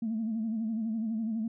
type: tone with vibrato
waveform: sine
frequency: 222.5 Hz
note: A3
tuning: 20 cents sharp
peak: -28 dBFS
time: 0.02-1.48 s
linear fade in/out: 5 ms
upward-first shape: sine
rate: 12 Hz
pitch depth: 70 cents each way
effects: tanh soft clip ceiling -25 dBFS